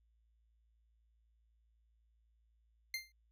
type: tone with exponential decay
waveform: 25% pulse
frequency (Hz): 2096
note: C7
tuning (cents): +2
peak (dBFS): -31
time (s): 2.94-3.12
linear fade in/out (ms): 2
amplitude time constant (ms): 39
effects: added 56 Hz sine -70 dBFS peak until 3.31 s